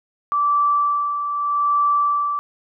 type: tone with tremolo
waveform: sine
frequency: 1163 Hz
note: D6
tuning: 17 cents flat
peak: -14 dBFS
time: 0.32-2.39 s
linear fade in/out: 0 ms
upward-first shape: sine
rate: 0.81 Hz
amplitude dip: 55%
effects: none